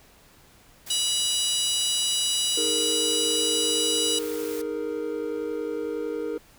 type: noise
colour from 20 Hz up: white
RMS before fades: -40 dBFS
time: 0.86-4.62 s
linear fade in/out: 10 ms
type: harmonic tone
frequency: 977 Hz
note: B5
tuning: 19 cents flat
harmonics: 3 / 4 / 5 / 6 / 7 / 8 / 9 / 10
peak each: -27 / -28 / -34 / -34 / -39 / -32 / -36 / -31 dBFS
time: 0.9-4.19 s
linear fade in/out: 5 ms
type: chord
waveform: triangle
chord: D# suspended fourth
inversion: none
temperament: equal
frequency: 311.1 / 415.3 / 466.2 Hz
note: D#4 / G#4 / A#4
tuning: 0 / 0 / 0 cents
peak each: -31 / -31 / -28 dBFS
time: 2.57-6.38 s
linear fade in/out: 5 ms
effects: pink hiss -55 dBFS RMS until 6.58 s